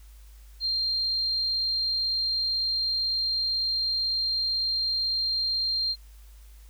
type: tone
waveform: sine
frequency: 4186 Hz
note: C8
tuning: in tune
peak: -24 dBFS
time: 0.6-5.96 s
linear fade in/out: 50 ms
effects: added 52 Hz sine -46 dBFS peak until 6.69 s + white hiss -60 dBFS RMS until 6.69 s